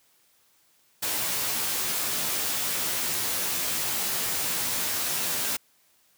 white noise with comb filter, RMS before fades -28 dBFS, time 1.02-5.57 s, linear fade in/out 10 ms, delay 15 ms, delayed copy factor -0.7, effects white hiss -64 dBFS RMS until 6.17 s + high-pass 80 Hz 12 dB/octave

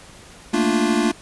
square chord, Bb major seventh, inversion third, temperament equal, 220 / 233.1 / 293.7 / 349.2 Hz, A3 / Bb3 / D4 / F4, 0 / 0 / 0 / 0 cents, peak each -23 dBFS, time 0.53-1.12 s, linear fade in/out 10 ms, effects pink hiss -44 dBFS RMS until 1.21 s + resampled to 24000 Hz

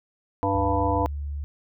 harmonic tone, 98.5 Hz, G2, 9 cents sharp, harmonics 1 / 3 / 5 / 7 / 9 / 10, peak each -28 / -28 / -28 / -28 / -28 / -28 dBFS, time 0.43-1.06 s, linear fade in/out 0 ms
sine tone, 72 Hz, D2, 34 cents flat, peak -28 dBFS, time 0.55-1.44 s, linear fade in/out 0 ms
effects none

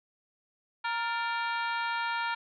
harmonic tone with a mistuned harmonic, 466.2 Hz, A#4, in tune, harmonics 2 / 3 / 4 / 5 / 6 / 7 / 8 / 9, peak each -32 / -34 / -39 / -39 / -45 / -45 / -47 / -46 dBFS, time 0.84-2.35 s, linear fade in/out 10 ms, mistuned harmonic 4, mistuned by -85 cents, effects none

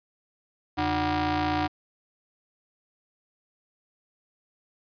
sawtooth ring-modulated tone, 220 Hz, A3, in tune, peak -17 dBFS, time 0.77-1.68 s, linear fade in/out 20 ms, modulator 522 Hz, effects resampled to 11025 Hz

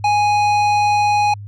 triangle tone with tanh clipping, 830 Hz, G#5, 1 cent flat, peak -14 dBFS, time 0.04-1.34 s, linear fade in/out 5 ms, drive 17 dB, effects added 102 Hz sine -29 dBFS peak until 1.47 s + MP3 64 kbps

